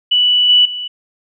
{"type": "tone with level steps", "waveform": "sine", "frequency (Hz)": 2960, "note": "F#7", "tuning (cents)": 0, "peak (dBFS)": [-9, -6, -21], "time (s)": [0.11, 0.88], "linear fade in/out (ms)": 10, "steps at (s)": [0.49, 0.65], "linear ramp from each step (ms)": 5, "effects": []}